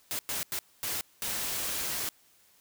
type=noise bursts at uneven times; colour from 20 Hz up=white; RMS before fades=-33 dBFS; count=5; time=0.11-0.19 / 0.29-0.43 / 0.52-0.59 / 0.83-1.01 / 1.22-2.09 s; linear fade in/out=0 ms; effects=white hiss -63 dBFS RMS until 2.6 s